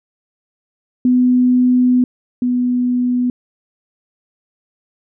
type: tone pair in turn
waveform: sine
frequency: 250.1 / 247.4 Hz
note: B3 / B3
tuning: +22 / +3 cents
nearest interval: unison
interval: 19 cents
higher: first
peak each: -9 / -13 dBFS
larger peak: first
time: 1.05-2.04 / 2.42-3.3 s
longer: first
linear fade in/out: 2 ms
effects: none